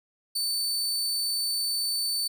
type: tone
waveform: sawtooth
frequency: 4529 Hz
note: C#8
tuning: 36 cents sharp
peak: -23 dBFS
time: 0.35-2.28 s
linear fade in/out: 10 ms
effects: none